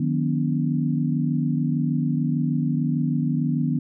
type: tone cluster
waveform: sine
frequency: 153.7 / 180.3 / 245.3 / 287.1 Hz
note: D#3 / F#3 / B3 / D4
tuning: -21 / -45 / -12 / -39 cents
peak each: -23 / -29 / -24 / -30 dBFS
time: 0-3.79 s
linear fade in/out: 5 ms
effects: none